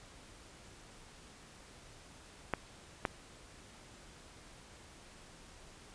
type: clicks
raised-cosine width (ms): 0.5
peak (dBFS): -16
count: 2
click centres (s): 2.537 / 3.052
effects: pink hiss -56 dBFS RMS until 5.94 s + resampled to 22050 Hz